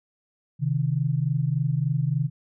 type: tone pair together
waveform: sine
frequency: 131.36 / 154.8 Hz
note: C3 / D#3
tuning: +7 / -9 cents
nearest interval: minor third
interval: 284 cents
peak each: -24 dBFS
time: 0.59-2.3 s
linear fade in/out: 50 ms
effects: none